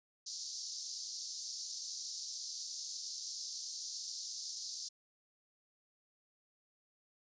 white band-pass noise, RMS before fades -44 dBFS, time 0.26-4.89 s, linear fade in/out 10 ms, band 4400 to 6500 Hz, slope 48 dB/octave, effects resampled to 16000 Hz

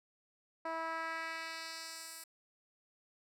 10% pulse tone with band-pass filter sweep, 325.7 Hz, E4, 21 cents flat, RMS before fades -42 dBFS, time 0.65-2.24 s, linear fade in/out 5 ms, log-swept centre 790 to 11000 Hz, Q 1.1, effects none

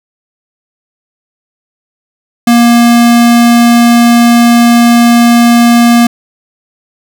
square tone, 236.5 Hz, A#3, 25 cents sharp, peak -3 dBFS, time 2.47-6.07 s, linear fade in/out 5 ms, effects none

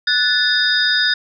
sine tone cluster, 1482 / 1743 / 3677 / 4938 Hz, F#6 / A6 / A#7 / D#8, +2 / -17 / -24 / -14 cents, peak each -19 dBFS, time 0.07-1.14 s, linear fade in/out 5 ms, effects none

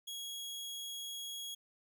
sawtooth tone, 3316 Hz, G#7, 3 cents flat, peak -38 dBFS, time 0.07-1.55 s, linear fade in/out 10 ms, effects none

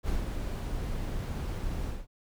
brown noise with ADSR envelope, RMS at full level -29 dBFS, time 0.03-2.07 s, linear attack 50 ms, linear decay 170 ms, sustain -4 dB, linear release 190 ms, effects none

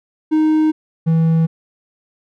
triangle tone pair in turn, 311.1 / 162.81 Hz, D#4 / E3, 0 / -21 cents, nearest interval major seventh, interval 1121 cents, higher first, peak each -9 dBFS, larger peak neither, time 0.31-0.72 / 1.06-1.47 s, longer neither, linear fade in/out 20 ms, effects none

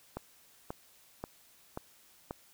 click train, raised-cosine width 1 ms, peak -23 dBFS, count 5, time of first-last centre 0.17-2.309 s, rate 1.87 Hz, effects white hiss -62 dBFS RMS until 2.53 s

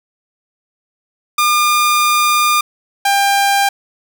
sawtooth tone pair in turn, 1207 / 796.8 Hz, D6 / G5, +47 / +28 cents, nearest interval perfect fifth, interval 719 cents, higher first, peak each -7 dBFS, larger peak neither, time 1.38-2.61 / 3.05-3.69 s, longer first, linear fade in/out 5 ms, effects none

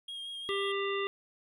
triangle tone with vibrato, 3249 Hz, G#7, 39 cents flat, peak -37 dBFS, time 0.08-0.72 s, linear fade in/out 5 ms, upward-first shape triangle, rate 5.7 Hz, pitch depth 23 cents each way
harmonic tone, 396.1 Hz, G4, 18 cents sharp, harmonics 1 / 3 / 5 / 7 / 9, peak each -32 / -37 / -39 / -40 / -42 dBFS, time 0.49-1.07 s, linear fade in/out 0 ms
effects none

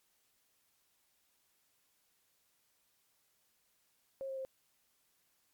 sine tone with pitch steps, 539 / 533.7 / 528.5 Hz, C#5 / C5 / C5, -49 / +34 / +17 cents, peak -38 dBFS, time 4.21-4.45 s, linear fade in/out 0 ms, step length 80 ms, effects white hiss -75 dBFS RMS until 5.53 s + MP3 96 kbps

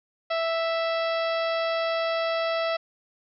harmonic tone, 659.3 Hz, E5, in tune, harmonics 1 / 2 / 3 / 4 / 5 / 6 / 7 / 8, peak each -25 / -31 / -35 / -37 / -39 / -41 / -42 / -43 dBFS, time 0.3-2.77 s, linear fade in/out 10 ms, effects none

